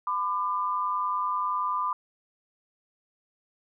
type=tone pair together; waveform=sine; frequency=1006 / 1196.3 Hz; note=B5 / D6; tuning=+32 / +32 cents; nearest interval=minor third; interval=300 cents; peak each=-28 dBFS; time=0.07-1.93 s; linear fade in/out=2 ms; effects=none